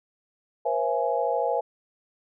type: tone cluster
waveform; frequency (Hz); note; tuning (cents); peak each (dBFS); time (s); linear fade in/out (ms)
sine; 483.9 / 537 / 670 / 835; B4 / C5 / E5 / G#5; -35 / +45 / +28 / +9; -28; 0.65-1.61; 10
effects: none